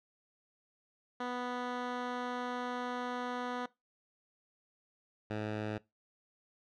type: tone pair in turn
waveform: 10% pulse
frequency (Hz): 246.9 / 106.91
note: B3 / A2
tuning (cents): 0 / -49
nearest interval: octave + major second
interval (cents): 1449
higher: first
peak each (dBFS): -27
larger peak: neither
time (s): 1.2-3.66 / 5.3-5.78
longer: first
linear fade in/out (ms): 5
effects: noise-tail reverb RT60 0.2 s tail -20 dB re dry + low-pass 3000 Hz 12 dB/octave